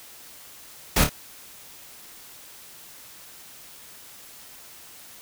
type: noise with echo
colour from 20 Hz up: pink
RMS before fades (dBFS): -19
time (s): 0.96-1.04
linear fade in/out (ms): 5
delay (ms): 27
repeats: 2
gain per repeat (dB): -6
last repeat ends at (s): 1.094
effects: white hiss -46 dBFS RMS until 5.21 s